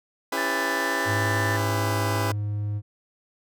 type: chord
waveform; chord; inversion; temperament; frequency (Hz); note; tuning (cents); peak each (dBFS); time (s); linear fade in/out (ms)
15% pulse; C# half-diminished seventh; none; just; 277.2 / 332.6 / 399.1 / 498.9; C#4 / E4 / G4 / B4; 0 / +16 / +31 / +17; -25; 0.32-2.32; 5
type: tone with pitch glide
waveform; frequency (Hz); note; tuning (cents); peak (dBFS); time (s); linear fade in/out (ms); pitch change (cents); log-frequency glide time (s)
sine; 1760 to 1771.2; A6 to A6; 0 to +11; -27; 0.37-1.57; 10; +11; 0.65-1.03
type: tone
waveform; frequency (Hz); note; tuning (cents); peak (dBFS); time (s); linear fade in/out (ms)
triangle; 103.83; G#2; 0; -23; 1.05-2.82; 50
effects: none